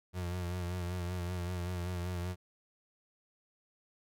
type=tone with vibrato; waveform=35% pulse; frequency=89 Hz; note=F2; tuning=33 cents sharp; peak=-33 dBFS; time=0.13-2.36 s; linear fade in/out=50 ms; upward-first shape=sine; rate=5.2 Hz; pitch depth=44 cents each way; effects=none